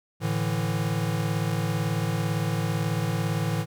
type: chord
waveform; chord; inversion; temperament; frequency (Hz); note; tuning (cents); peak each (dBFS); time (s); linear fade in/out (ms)
square; A suspended fourth; none; equal; 110 / 146.83 / 164.81; A2 / D3 / E3; 0 / 0 / 0; -29 / -31 / -29; 0.2-3.66; 50
effects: none